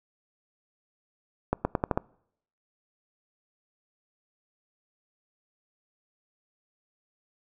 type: accelerating click train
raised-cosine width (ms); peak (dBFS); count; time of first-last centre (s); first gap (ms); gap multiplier
1; -10; 6; 1.53-1.975; 120; 0.85
effects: noise-tail reverb RT60 0.7 s tail -25 dB re dry